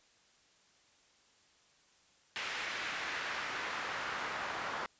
pink noise with band-pass filter sweep, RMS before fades -39 dBFS, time 2.36-4.86 s, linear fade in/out 0 ms, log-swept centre 2200 to 1200 Hz, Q 1.3, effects white hiss -67 dBFS RMS until 4.99 s + resampled to 16000 Hz

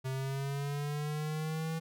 square linear sweep, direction up, 130.81 to 162.9 Hz, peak -34 dBFS, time 0.04-1.8 s, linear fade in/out 20 ms, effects none

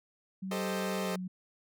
sine tone with pitch glide, 190 to 183.95 Hz, F#3 to F#3, +46 to -10 cents, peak -35 dBFS, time 0.42-1.28 s, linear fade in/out 10 ms, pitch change -56 cents, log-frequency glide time 1.03-1.12 s
sawtooth chord, A half-diminished seventh, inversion third, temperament equal, 392 / 440 / 523.3 / 622.3 Hz, G4 / A4 / C5 / Eb5, 0 / 0 / 0 / 0 cents, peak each -35 dBFS, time 0.51-1.16 s, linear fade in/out 5 ms
effects none

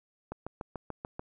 click train, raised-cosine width 1 ms, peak -23 dBFS, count 7, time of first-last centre 0.32-1.195 s, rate 6.86 Hz, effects none

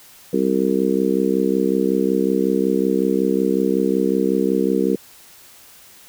harmonic tone, 65.41 Hz, C2, in tune, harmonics 3 / 4 / 5 / 6 / 7, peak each -22 / -22 / -22 / -22 / -22 dBFS, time 0.33-4.96 s, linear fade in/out 5 ms, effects white hiss -46 dBFS RMS until 6.08 s

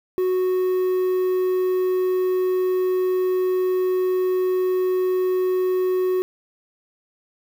triangle tone with quantisation, 369 Hz, F#4, 5 cents flat, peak -16 dBFS, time 0.18-6.22 s, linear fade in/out 0 ms, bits 7, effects none

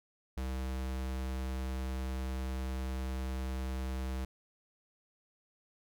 square tone, 65 Hz, C2, 11 cents flat, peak -35 dBFS, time 0.37-4.25 s, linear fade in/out 5 ms, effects none

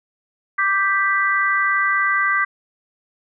sine chord, G major, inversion second, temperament equal, 1174.7 / 1568 / 1975.5 Hz, D6 / G6 / B6, 0 / 0 / 0 cents, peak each -20 dBFS, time 0.58-2.45 s, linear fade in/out 10 ms, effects none

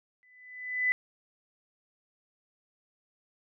sine tone with exponential growth, 2000 Hz, B6, 21 cents sharp, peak -21 dBFS, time 0.23-0.92 s, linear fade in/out 0 ms, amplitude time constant 150 ms, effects none

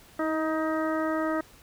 harmonic tone with a mistuned harmonic, 314.9 Hz, D#4, 21 cents sharp, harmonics 1 / 2 / 3 / 4 / 5 / 6, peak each -28 / -30 / -38 / -33 / -39 / -39 dBFS, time 0.19-1.41 s, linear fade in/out 5 ms, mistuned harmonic 1, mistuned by +16 cents, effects pink hiss -54 dBFS RMS until 1.62 s

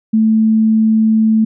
sine tone, 220 Hz, A3, in tune, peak -8 dBFS, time 0.13-1.45 s, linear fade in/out 10 ms, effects none

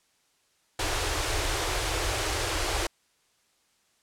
pink band-stop noise, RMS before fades -28 dBFS, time 0.79-2.87 s, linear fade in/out 5 ms, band 120 to 300 Hz, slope 96 dB/octave, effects white hiss -68 dBFS RMS until 4.02 s + low-pass 9000 Hz 12 dB/octave

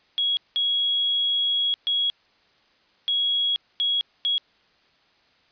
sine tone bursts at uneven times, 3322 Hz, G#7, in tune, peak -20 dBFS, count 6, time 0.18-0.37 / 0.56-1.74 / 1.87-2.1 / 3.08-3.56 / 3.8-4.01 / 4.25-4.38 s, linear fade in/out 0 ms, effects white hiss -61 dBFS RMS until 5.51 s + resampled to 11025 Hz

